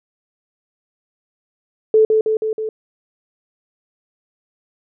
sine tone with echo, 436.7 Hz, A4, 13 cents flat, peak -8 dBFS, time 1.94-2.05 s, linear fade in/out 2 ms, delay 160 ms, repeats 4, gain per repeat -3 dB, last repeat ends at 2.69 s, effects none

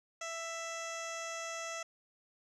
15% pulse tone with low-pass filter, 662 Hz, E5, 7 cents sharp, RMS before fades -41 dBFS, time 0.21-1.83 s, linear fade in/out 5 ms, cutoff 6300 Hz, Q 2.5, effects none

